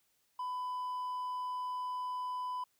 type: tone with hard clipping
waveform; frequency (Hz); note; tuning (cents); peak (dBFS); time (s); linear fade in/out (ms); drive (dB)
triangle; 1000; B5; +21; -36; 0.39-2.64; 5; 5
effects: white hiss -75 dBFS RMS until 2.79 s